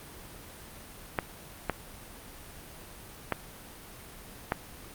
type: clicks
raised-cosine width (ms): 0.5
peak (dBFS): -11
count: 4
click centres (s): 1.188 / 1.697 / 3.323 / 4.521
effects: pink hiss -47 dBFS RMS until 4.94 s + Opus 32 kbps